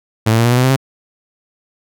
sawtooth tone with pitch steps, 110.1 / 113.26 / 116.51 / 119.86 / 123.3 / 126.84 / 130.48 / 134.22 Hz, A2 / A#2 / A#2 / A#2 / B2 / B2 / C3 / C3, +2 / -49 / 0 / +49 / -2 / +47 / -4 / +45 cents, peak -6 dBFS, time 0.26-0.764 s, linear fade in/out 10 ms, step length 63 ms, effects none

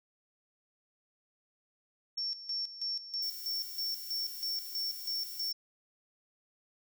sine tone with tremolo, 5450 Hz, F8, 43 cents flat, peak -32 dBFS, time 2.17-5.53 s, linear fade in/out 10 ms, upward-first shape square, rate 3.1 Hz, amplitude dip 75%
violet noise, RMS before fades -45 dBFS, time 3.22-5.52 s, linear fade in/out 5 ms
effects none

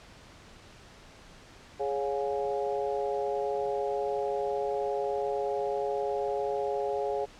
harmonic tone with a mistuned harmonic, 138.59 Hz, C#3, in tune, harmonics 3 / 4 / 5 / 6, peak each -31 / -33 / -35 / -37 dBFS, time 1.79-7.26 s, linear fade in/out 20 ms, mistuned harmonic 5, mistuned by +46 cents, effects pink hiss -52 dBFS RMS until 7.39 s + low-pass 6000 Hz 12 dB/octave

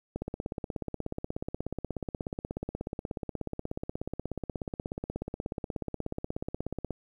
click train, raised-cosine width 2 ms, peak -20 dBFS, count 113, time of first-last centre 0.16-6.907 s, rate 16.6 Hz, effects 10-bit

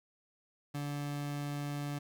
30% pulse tone, 144.6 Hz, D3, 27 cents flat, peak -33 dBFS, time 0.74-1.99 s, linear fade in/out 10 ms, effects 11-bit

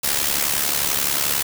white noise with amplitude modulation, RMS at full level -18 dBFS, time 0.03-1.43 s, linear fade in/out 10 ms, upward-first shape sine, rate 71.3 Hz, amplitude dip 70%, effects none

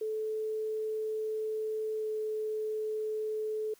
sine tone with pitch glide, 434.8 to 432 Hz, A4 to A4, -21 to -32 cents, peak -31 dBFS, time 0.01-3.74 s, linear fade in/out 5 ms, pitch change -11 cents, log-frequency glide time 1.95-2.08 s, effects white hiss -63 dBFS RMS until 3.79 s

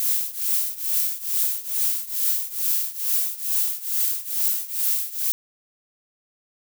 violet noise with tremolo, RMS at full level -20 dBFS, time 0-5.32 s, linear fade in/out 0 ms, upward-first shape triangle, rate 2.3 Hz, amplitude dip 90%, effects none

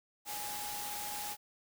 sine tone in noise, 830.6 Hz, G#5, in tune, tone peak -43 dBFS, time 0.25-1.37 s, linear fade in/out 50 ms, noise white, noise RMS -41 dBFS, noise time 0.25-1.37 s, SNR -5 dB, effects none

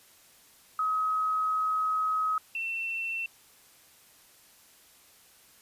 sine tone pair in turn, 1271 / 2693 Hz, D#6 / E7, +36 / +36 cents, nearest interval octave + minor second, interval 1300 cents, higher second, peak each -25 / -30 dBFS, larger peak first, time 0.79-2.38 / 2.55-3.26 s, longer first, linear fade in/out 2 ms, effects white hiss -58 dBFS RMS until 5.61 s + resampled to 32000 Hz

